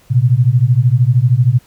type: beating tone pair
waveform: sine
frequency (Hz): 117.2 / 130.2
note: A#2 / C3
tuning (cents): +10 / -8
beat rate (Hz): 13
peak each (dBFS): -11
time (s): 0.1-1.59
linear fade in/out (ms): 20
effects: pink hiss -50 dBFS RMS until 1.66 s